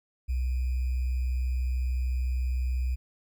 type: tone with sample-and-hold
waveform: sine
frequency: 63.1 Hz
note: B1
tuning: 38 cents sharp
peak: -25 dBFS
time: 0.28-2.96 s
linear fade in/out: 20 ms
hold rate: 2450 Hz
effects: none